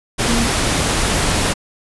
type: tone in noise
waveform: sine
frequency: 233.1 Hz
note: A#3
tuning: in tune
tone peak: -17 dBFS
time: 0.27-0.48 s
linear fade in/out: 20 ms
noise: pink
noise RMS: -17 dBFS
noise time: 0.18-1.54 s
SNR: -3 dB
effects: resampled to 24000 Hz